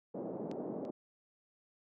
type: band-pass noise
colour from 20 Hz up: pink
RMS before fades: -41 dBFS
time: 0.14-0.91 s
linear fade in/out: 10 ms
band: 200 to 650 Hz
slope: 24 dB/octave
type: clicks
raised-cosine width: 0.2 ms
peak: -33 / -41 dBFS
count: 2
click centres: 0.514 / 0.851 s
effects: none